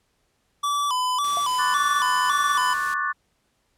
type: tone with vibrato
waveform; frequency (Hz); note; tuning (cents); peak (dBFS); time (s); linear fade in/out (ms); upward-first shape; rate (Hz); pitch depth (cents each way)
square; 1078; C#6; -49; -22; 0.63-2.74; 10; square; 1.8; 120
type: noise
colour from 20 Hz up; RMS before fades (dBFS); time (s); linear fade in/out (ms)
white; -38; 1.24-2.94; 2
type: tone with exponential decay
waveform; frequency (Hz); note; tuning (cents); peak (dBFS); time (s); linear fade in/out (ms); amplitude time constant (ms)
sine; 698.5; F5; 0; -24; 1.37-1.45; 0; 16
type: chord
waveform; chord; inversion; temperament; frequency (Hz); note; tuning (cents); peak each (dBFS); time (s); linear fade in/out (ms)
sine; D major seventh; third; equal with one note detuned; 1099.8 / 1174.7 / 1480 / 1760; C#6 / D6 / F#6 / A6; -14 / 0 / 0 / 0; -28; 1.58-3.13; 20
effects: pink hiss -69 dBFS RMS until 3.77 s + low-pass 11000 Hz 12 dB/octave